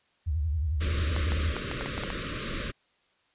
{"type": "tone with vibrato", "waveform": "sine", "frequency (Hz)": 76.8, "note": "D#2", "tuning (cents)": -22, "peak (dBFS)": -25, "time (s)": [0.26, 1.53], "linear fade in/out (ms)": 20, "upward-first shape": "sine", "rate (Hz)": 11, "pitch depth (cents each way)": 180}
{"type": "band-stop noise", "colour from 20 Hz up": "pink", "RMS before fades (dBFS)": -33, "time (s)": [0.8, 2.72], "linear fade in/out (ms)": 20, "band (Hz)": [600, 1100], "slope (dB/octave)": 96}
{"type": "clicks", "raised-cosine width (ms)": 0.5, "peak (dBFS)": -18, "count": 9, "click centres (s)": [1.164, 1.32, 1.566, 1.714, 1.81, 1.86, 1.979, 2.036, 2.103]}
{"effects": ["white hiss -68 dBFS RMS until 3.34 s", "resampled to 8000 Hz"]}